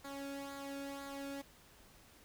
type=tone with flanger; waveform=sawtooth; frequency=277.8 Hz; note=C#4; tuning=4 cents sharp; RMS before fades=-45 dBFS; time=0.04-1.42 s; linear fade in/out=10 ms; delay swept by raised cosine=0.35 to 1.02 ms; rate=2 Hz; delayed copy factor=-0.65; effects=pink hiss -62 dBFS RMS until 2.24 s